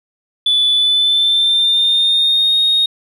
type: tone with pitch glide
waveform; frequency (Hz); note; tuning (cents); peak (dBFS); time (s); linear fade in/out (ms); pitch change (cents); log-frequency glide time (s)
sine; 3473 to 3722; A7 to A#7; -23 to -3; -9; 0.46-2.86; 5; +120; 0.73-2.59
effects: tanh soft clip ceiling -7 dBFS